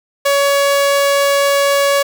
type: tone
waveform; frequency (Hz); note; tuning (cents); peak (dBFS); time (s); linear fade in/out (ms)
sawtooth; 562; C#5; +24; -7; 0.25-2.03; 10
effects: none